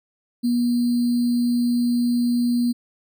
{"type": "tone with sample-and-hold", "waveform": "sine", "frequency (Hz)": 241.1, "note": "B3", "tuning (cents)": -41, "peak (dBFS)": -17, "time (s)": [0.43, 2.73], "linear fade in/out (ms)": 20, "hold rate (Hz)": 4410, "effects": []}